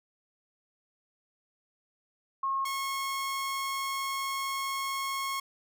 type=tone pair in turn; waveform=sine / sawtooth; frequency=1082 / 1088.9 Hz; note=C#6 / C#6; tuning=-42 / -31 cents; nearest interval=unison; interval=11 cents; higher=second; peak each=-27 dBFS; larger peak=neither; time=2.43-2.65 / 2.65-5.4 s; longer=second; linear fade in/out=5 ms; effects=none